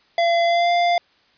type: tone with pitch glide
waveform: square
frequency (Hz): 682 to 696.7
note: F5 to F5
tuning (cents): -41 to -4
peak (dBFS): -16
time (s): 0.18-0.98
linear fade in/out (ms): 2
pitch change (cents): +37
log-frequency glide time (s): 0.45-0.71
effects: white hiss -58 dBFS RMS until 1.37 s + resampled to 11025 Hz

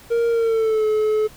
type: tone with pitch glide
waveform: triangle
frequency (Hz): 466.2 to 430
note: A#4 to A4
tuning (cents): 0 to -40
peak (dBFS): -14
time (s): 0.1-1.28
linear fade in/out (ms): 20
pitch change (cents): -140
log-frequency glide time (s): 0.29-0.86
effects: pink hiss -46 dBFS RMS until 1.36 s

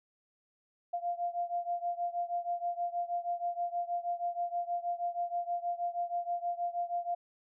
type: beating tone pair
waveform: sine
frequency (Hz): 695 / 701.3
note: F5 / F5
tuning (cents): -9 / +7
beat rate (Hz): 6.3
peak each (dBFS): -34 / -36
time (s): 0.93-7.15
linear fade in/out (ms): 10
effects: none

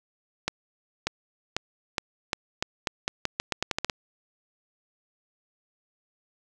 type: accelerating click train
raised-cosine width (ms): 0.2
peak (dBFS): -8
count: 16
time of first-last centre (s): 0.48-3.898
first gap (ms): 590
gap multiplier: 0.84
effects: none

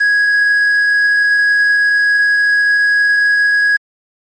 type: tone with quantisation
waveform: triangle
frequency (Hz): 1661.2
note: G#6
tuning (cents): 0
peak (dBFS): -7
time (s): 0-3.77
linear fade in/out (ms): 10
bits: 6
effects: MP3 32 kbps

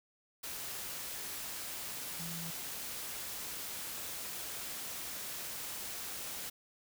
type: tone in noise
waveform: sine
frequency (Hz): 167.2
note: E3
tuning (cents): +25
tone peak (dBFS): -43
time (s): 2.19-2.51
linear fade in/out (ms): 10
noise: white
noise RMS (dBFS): -42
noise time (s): 0.43-6.5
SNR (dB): -4
effects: none

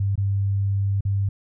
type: tone with dropouts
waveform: sine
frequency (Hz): 99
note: G2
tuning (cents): +18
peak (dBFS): -19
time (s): 0-1.29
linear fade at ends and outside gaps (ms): 5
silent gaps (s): 0.156-0.177 / 1.008-1.051
effects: none

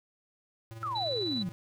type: tone with tremolo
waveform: square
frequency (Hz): 112.7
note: A2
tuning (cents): +42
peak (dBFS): -40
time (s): 0.71-1.52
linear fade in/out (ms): 0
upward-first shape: triangle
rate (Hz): 20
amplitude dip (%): 65
type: exponential sweep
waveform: sine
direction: down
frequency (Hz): 1359 to 164.81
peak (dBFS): -31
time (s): 0.83-1.49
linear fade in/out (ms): 0
type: tone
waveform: sine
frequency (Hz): 3963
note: B7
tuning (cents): +5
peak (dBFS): -32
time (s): 0.95-1.43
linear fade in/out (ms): 10
effects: none

